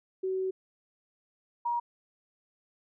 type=tone pair in turn; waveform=sine; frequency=377.2 / 950.5 Hz; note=F#4 / A#5; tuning=+33 / +33 cents; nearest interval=octave + major third; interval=1600 cents; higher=second; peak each=-28 / -27 dBFS; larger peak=second; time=0.23-0.51 / 1.65-1.8 s; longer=first; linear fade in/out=10 ms; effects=none